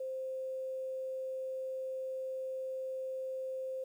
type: tone with quantisation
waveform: sine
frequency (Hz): 523.3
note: C5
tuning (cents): 0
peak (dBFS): -36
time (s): 0-3.84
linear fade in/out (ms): 5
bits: 11
effects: none